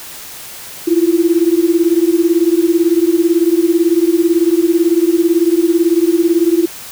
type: beating tone pair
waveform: sine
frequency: 329.6 / 347.6 Hz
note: E4 / F4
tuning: 0 / -8 cents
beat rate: 18 Hz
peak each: -12 dBFS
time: 0.87-6.66 s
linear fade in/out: 10 ms
effects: white hiss -31 dBFS RMS until 6.91 s